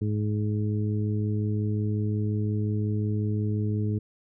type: harmonic tone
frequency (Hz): 105.6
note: G#2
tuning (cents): +29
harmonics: 1 / 2 / 3 / 4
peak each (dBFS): -25 / -31 / -35 / -37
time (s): 0.01-3.99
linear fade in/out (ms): 10
effects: none